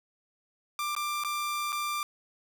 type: tone with dropouts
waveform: sawtooth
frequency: 1185 Hz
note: D6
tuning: 15 cents sharp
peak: -26 dBFS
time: 0.79-2.03 s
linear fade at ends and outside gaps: 1 ms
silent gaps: 0.951-0.964 / 1.237-1.247 / 1.722-1.727 s
effects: none